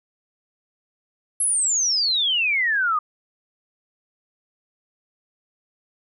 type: exponential sweep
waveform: sine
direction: down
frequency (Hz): 11175 to 1196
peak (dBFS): -18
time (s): 1.4-2.99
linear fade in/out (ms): 5
effects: none